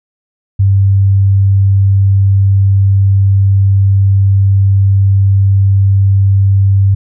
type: tone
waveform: sine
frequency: 98 Hz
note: G2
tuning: in tune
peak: -5 dBFS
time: 0.59-6.95 s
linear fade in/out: 10 ms
effects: none